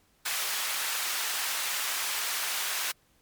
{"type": "high-pass noise", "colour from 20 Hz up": "pink", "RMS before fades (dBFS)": -31, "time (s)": [0.25, 2.92], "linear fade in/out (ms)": 10, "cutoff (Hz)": 1300, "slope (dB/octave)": 12, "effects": ["pink hiss -66 dBFS RMS until 3.21 s", "MP3 96 kbps"]}